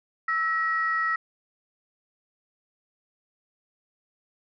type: tone pair together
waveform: sine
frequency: 1312.9 / 1905 Hz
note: E6 / A#6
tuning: -7 / +37 cents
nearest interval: tritone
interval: 644 cents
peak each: -25 dBFS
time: 0.28-1.16 s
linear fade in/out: 5 ms
effects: tanh soft clip ceiling -15 dBFS